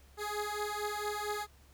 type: beating tone pair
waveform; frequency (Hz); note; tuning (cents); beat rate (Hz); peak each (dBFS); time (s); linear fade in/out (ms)
15% pulse; 415.3 / 419.7; G#4 / G#4; 0 / +18; 4.4; -31; 0.17-1.47; 50
effects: added 69 Hz sine -59 dBFS peak until 1.73 s + pink hiss -64 dBFS RMS until 1.73 s